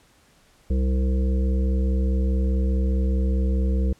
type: harmonic tone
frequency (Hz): 64.8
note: C2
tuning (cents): -16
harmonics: 1 / 3 / 5 / 7 / 8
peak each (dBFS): -19 / -28 / -35 / -35 / -39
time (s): 0.7-3.93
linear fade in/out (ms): 5
effects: pink hiss -58 dBFS RMS until 3.99 s + low-pass 11000 Hz 12 dB/octave